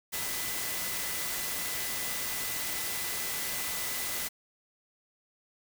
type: tone in noise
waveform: sine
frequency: 2003 Hz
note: B6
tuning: 24 cents sharp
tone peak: -43 dBFS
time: 0.12-4.29 s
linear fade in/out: 20 ms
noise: white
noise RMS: -34 dBFS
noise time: 0.12-4.29 s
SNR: -12 dB
effects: none